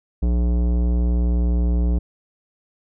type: tone with tanh clipping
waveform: sine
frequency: 59.6 Hz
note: A#1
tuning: 39 cents sharp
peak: -18 dBFS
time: 0.22-1.99 s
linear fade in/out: 10 ms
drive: 16 dB
effects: none